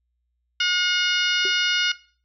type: harmonic tone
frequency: 720 Hz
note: F#5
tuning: 47 cents flat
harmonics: 2 / 3 / 4 / 5 / 6 / 7 / 8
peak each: -24 / -27 / -22 / -29 / -33 / -30 / -34 dBFS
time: 0.6-1.92 s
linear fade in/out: 5 ms
type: tone with exponential decay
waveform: sine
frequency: 380.8 Hz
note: F#4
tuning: 50 cents sharp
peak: -26 dBFS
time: 1.45-1.56 s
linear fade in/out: 2 ms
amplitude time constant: 22 ms
effects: noise-tail reverb RT60 0.4 s tail -18 dB re dry + added 60 Hz sine -70 dBFS peak until 2.24 s